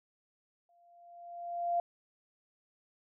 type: tone with exponential growth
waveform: sine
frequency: 693 Hz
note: F5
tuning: 14 cents flat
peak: -26 dBFS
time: 0.69-1.8 s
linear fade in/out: 2 ms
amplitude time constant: 240 ms
effects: none